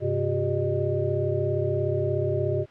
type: tone cluster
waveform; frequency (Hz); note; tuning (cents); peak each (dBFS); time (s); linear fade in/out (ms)
sine; 99.3 / 132.5 / 365 / 401.9 / 610; G2 / C3 / F#4 / G4 / D#5; +23 / +22 / -24 / +43 / -34; -29; 0-2.66; 50
effects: white hiss -52 dBFS RMS until 2.7 s + low-pass 2000 Hz 12 dB/octave